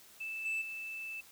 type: tone with level steps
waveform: sine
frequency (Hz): 2637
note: E7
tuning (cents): 0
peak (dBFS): -37 / -30 / -39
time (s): 0.2-1.21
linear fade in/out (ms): 10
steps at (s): 0.45 / 0.61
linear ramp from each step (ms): 10
effects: tanh soft clip ceiling -31 dBFS + white hiss -58 dBFS RMS until 1.31 s